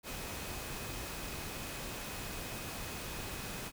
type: tone in noise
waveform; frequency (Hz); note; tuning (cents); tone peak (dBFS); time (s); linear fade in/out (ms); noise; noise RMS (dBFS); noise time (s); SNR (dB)
sine; 2525; D#7; +25; -53; 0.03-3.72; 50; pink; -42; 0.03-3.72; -14
effects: none